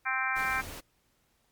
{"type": "harmonic tone", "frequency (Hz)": 261.6, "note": "C4", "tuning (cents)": 0, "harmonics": [3, 4, 5, 6, 7, 8, 9], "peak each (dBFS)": [-37, -36, -35, -32, -37, -38, -34], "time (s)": [0.05, 0.62], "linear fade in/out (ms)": 20}
{"type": "noise", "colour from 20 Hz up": "pink", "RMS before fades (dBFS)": -42, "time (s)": [0.35, 0.81], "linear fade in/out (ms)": 20}
{"effects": ["pink hiss -71 dBFS RMS until 1.51 s", "MP3 96 kbps"]}